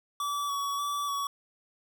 square tone with vibrato, 1140 Hz, C#6, 48 cents sharp, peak -30 dBFS, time 0.2-1.27 s, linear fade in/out 2 ms, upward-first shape square, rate 1.7 Hz, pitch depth 19 cents each way, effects none

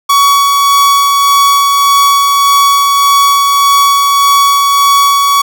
45% pulse tone with tremolo, 1126 Hz, C#6, 27 cents sharp, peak -4 dBFS, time 0.09-5.42 s, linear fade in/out 10 ms, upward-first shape sine, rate 1.7 Hz, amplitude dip 25%, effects none

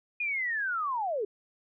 sine linear sweep, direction down, 2474 to 386.4 Hz, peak -28 dBFS, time 0.2-1.25 s, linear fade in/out 5 ms, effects none

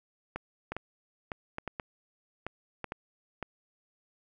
clicks, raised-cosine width 0.5 ms, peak -20 dBFS, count 11, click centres 0.36 / 0.72 / 0.766 / 1.318 / 1.584 / 1.677 / 1.798 / 2.466 / 2.843 / 2.921 / 3.427 s, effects none

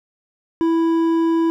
triangle tone with hard clipping, 329.6 Hz, E4, in tune, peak -16 dBFS, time 0.61-1.5 s, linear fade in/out 0 ms, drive 10 dB, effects none

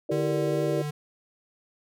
sine chord, E half-diminished seventh, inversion none, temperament equal, 329.6 / 392 / 466.2 / 587.3 Hz, E4 / G4 / Bb4 / D5, 0 / 0 / 0 / 0 cents, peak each -30 dBFS, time 0.09-0.82 s, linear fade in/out 5 ms
square tone with vibrato, 148.6 Hz, D3, 21 cents sharp, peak -30 dBFS, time 0.11-0.91 s, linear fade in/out 10 ms, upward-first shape triangle, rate 2.6 Hz, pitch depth 8 cents each way
effects none

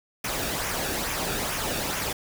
pink noise with flanger, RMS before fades -29 dBFS, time 0.24-2.13 s, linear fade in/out 5 ms, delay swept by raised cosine 0.23 to 0.99 ms, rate 2.3 Hz, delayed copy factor -0.5, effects none

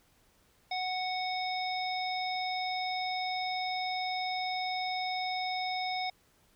harmonic tone, 740 Hz, F#5, in tune, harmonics 1 / 3 / 5 / 7, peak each -33 / -38 / -40 / -41 dBFS, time 0.71-6.1 s, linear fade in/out 5 ms, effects pink hiss -67 dBFS RMS until 6.55 s

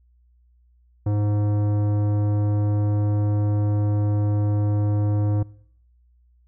sine tone with tanh clipping, 103.83 Hz, G#2, in tune, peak -21 dBFS, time 1.06-5.43 s, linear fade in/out 5 ms, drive 15 dB, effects noise-tail reverb RT60 0.7 s tail -23 dB re dry + added 60 Hz sine -55 dBFS peak until 6.47 s

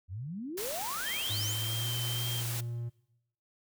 sine exponential sweep, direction up, 82.41 to 8000 Hz, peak -36 dBFS, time 0.08-1.56 s, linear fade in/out 50 ms
white noise, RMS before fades -38 dBFS, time 0.57-2.61 s, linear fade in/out 10 ms
sine tone with vibrato, 3136 Hz, G7, in tune, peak -36 dBFS, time 1.05-2.42 s, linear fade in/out 20 ms, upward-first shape triangle, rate 1.8 Hz, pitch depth 34 cents each way
triangle tone with pitch glide, 104.9 to 118.43 Hz, G#2 to A#2, +18 to +28 cents, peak -32 dBFS, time 1.29-2.9 s, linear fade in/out 20 ms, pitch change +210 cents, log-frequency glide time 1.4-1.93 s
effects noise-tail reverb RT60 0.9 s tail -22 dB re dry

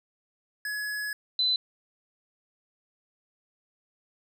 square / sine tone pair in turn, 1690 / 4020 Hz, G#6 / B7, +30 / +30 cents, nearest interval octave + minor third, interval 1500 cents, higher second, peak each -31 / -22 dBFS, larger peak second, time 0.65-1.13 / 1.39-1.56 s, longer first, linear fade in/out 2 ms, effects none

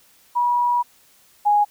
sine tone pair in turn, 968 / 827.9 Hz, B5 / G#5, -35 / -6 cents, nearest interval minor third, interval 271 cents, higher first, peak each -16 / -13 dBFS, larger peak second, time 0.35-0.83 / 1.45-1.65 s, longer first, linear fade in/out 20 ms, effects white hiss -55 dBFS RMS until 1.7 s

